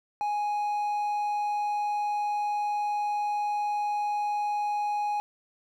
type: tone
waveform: triangle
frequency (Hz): 830.6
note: G#5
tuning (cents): 0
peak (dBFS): -24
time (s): 0.21-5.2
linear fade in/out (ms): 0
effects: none